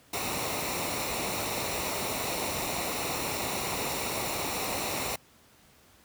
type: noise with comb filter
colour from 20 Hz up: pink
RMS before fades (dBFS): -32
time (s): 0.13-5.16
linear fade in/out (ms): 5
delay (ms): 0.62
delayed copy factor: -0.6
effects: pink hiss -59 dBFS RMS until 6.04 s + high-pass 60 Hz 12 dB/octave